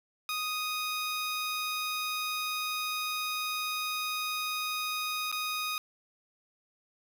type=tone with dropouts; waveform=15% pulse; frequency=1244.5 Hz; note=D#6; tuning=in tune; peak=-25 dBFS; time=0.29-5.78 s; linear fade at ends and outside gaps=1 ms; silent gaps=5.316-5.325 s; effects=10-bit